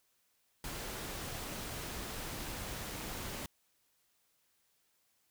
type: noise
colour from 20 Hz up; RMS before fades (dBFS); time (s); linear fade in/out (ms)
pink; -42; 0.64-3.46; 2
effects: white hiss -75 dBFS RMS until 5.3 s